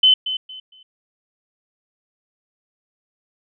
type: tone with echo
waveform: sine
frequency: 3043 Hz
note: F#7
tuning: 48 cents sharp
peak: -9 dBFS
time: 0.03-0.14 s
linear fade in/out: 5 ms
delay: 230 ms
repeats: 3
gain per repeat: -12 dB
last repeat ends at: 0.83 s
effects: none